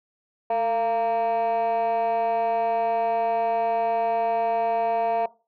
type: tone with frequency modulation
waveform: sine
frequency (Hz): 689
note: F5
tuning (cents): -24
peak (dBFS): -18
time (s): 0.5-5.26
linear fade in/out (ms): 5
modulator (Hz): 237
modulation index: 0.81
effects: noise-tail reverb RT60 0.3 s tail -20 dB re dry + tanh soft clip ceiling -20 dBFS